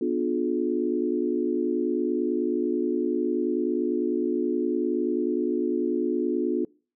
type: chord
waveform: sine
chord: B diminished seventh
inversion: none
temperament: just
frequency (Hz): 246.9 / 296.3 / 355.6 / 426.7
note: B3 / D4 / F4 / Ab4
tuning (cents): 0 / +15 / +31 / +47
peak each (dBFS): -29 / -28 / -26 / -31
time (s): 0.01-6.65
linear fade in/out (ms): 5
effects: noise-tail reverb RT60 0.4 s tail -25 dB re dry